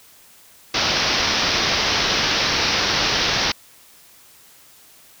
white low-pass noise, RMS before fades -20 dBFS, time 0.74-3.52 s, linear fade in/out 5 ms, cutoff 5800 Hz, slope 96 dB/octave, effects white hiss -49 dBFS RMS until 5.2 s

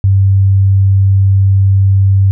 sine tone, 97.3 Hz, G2, 12 cents flat, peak -5 dBFS, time 0.04-2.31 s, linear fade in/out 0 ms, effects none

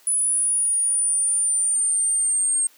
sine linear sweep, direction down, 9956 to 8500 Hz, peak -18 dBFS, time 0.07-2.67 s, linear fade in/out 2 ms, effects white hiss -54 dBFS RMS until 2.77 s + high-pass 300 Hz 12 dB/octave

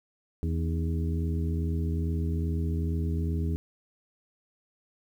harmonic tone with a mistuned harmonic, 82.41 Hz, E2, in tune, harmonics 1 / 2 / 3 / 4 / 5, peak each -27 / -33 / -37 / -39 / -41 dBFS, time 0.43-3.56 s, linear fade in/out 0 ms, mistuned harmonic 4, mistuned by -76 cents, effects 10-bit

